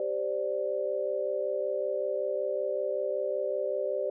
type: chord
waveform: sine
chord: G suspended fourth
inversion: none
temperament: just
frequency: 392 / 522.7 / 588 Hz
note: G4 / C5 / D5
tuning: 0 / -2 / +2 cents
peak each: -34 / -32 / -31 dBFS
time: 0-4.1 s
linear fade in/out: 2 ms
effects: none